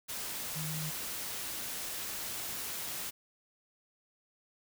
sine tone in noise, 155.56 Hz, D#3, in tune, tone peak -37 dBFS, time 0.55-0.91 s, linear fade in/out 20 ms, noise white, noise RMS -39 dBFS, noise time 0.08-3.11 s, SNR -1 dB, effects none

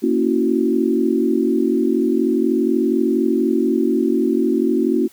sine chord, F# dominant seventh, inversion first, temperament equal, 233.1 / 277.2 / 329.6 / 370 Hz, A#3 / C#4 / E4 / F#4, 0 / 0 / 0 / 0 cents, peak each -20 dBFS, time 0.02-5.08 s, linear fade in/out 20 ms, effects white hiss -50 dBFS RMS until 5.12 s

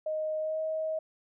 sine tone with pitch glide, 622.3 to 632.4 Hz, D#5 to D#5, 0 to +28 cents, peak -29 dBFS, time 0.06-0.99 s, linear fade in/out 5 ms, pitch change +28 cents, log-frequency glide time 0.39-0.6 s, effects none

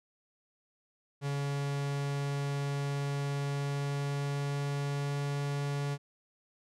45% pulse tone with pitch glide, 141.2 to 142.35 Hz, C#3 to C#3, +32 to +46 cents, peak -31 dBFS, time 1.21-5.98 s, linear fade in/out 50 ms, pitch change +14 cents, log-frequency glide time 3.41-5.3 s, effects low-pass 9000 Hz 12 dB/octave

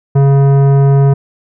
sine tone with tanh clipping, 138.59 Hz, C#3, in tune, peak -7 dBFS, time 0.15-1.14 s, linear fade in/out 10 ms, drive 14 dB, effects none

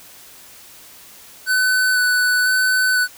square tone with vibrato, 1500 Hz, F#6, 23 cents sharp, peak -15 dBFS, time 1.46-3.08 s, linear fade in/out 50 ms, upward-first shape square, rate 1 Hz, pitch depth 11 cents each way, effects white hiss -43 dBFS RMS until 3.17 s

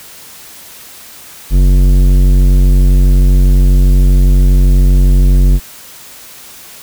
sine tone with tanh clipping, 46.25 Hz, F#1, in tune, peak -6 dBFS, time 1.5-5.6 s, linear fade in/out 50 ms, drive 14 dB, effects white hiss -34 dBFS RMS until 6.82 s

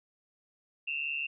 sine tone pair together, 2608 / 2753 Hz, E7 / F7, -19 / -25 cents, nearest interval minor second, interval 94 cents, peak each -36 / -33 dBFS, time 0.87-1.27 s, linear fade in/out 10 ms, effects none

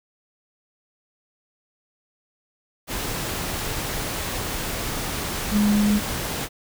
sine tone in noise, 207.7 Hz, G#3, in tune, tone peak -16 dBFS, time 5.51-6.01 s, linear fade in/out 50 ms, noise pink, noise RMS -28 dBFS, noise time 2.87-6.49 s, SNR +9 dB, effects none

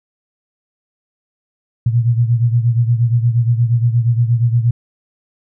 sine beating tone pair, 116.54 / 125.04 Hz, A#2 / B2, 0 / +22 cents, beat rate 8.5 Hz, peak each -12 / -17 dBFS, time 1.86-4.71 s, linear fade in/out 5 ms, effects none

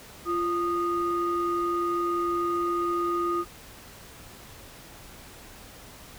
sine tone pair together, 345.5 / 1233.5 Hz, F4 / D#6, -19 / -15 cents, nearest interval octave + minor seventh, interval 2204 cents, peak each -26 dBFS, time 0.25-3.45 s, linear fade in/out 50 ms, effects tanh soft clip ceiling -18 dBFS + pink hiss -47 dBFS RMS until 6.18 s

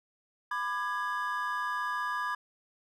triangle chord, G# diminished, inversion first, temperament just, 996.7 / 1196.1 / 1661.2 Hz, B5 / D6 / G#6, +16 / +31 / 0 cents, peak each -33 dBFS, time 0.51-2.35 s, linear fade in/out 5 ms, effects none

